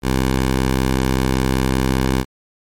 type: tone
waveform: 10% pulse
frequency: 65.2 Hz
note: C2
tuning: 5 cents flat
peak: -7 dBFS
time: 0.02-2.25 s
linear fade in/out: 50 ms
effects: MP3 64 kbps